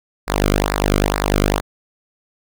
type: tone with flanger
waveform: sawtooth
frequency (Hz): 50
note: G1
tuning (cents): +35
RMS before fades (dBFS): -18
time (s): 0.27-1.61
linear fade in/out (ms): 20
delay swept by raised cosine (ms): 0.31 to 1.15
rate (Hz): 2.2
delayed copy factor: -0.8
effects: none